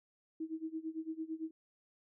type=tone with tremolo; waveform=sine; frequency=320 Hz; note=D#4; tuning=49 cents sharp; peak=-35 dBFS; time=0.4-1.51 s; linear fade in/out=5 ms; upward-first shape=sine; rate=8.9 Hz; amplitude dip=90%; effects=none